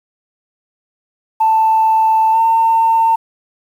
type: tone with pitch glide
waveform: sine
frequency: 884 to 904.1 Hz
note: A5 to A5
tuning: +8 to +47 cents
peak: -8 dBFS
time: 1.4-3.16 s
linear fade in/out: 10 ms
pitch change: +39 cents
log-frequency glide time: 2.32-2.38 s
effects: tanh soft clip ceiling -4 dBFS + 7-bit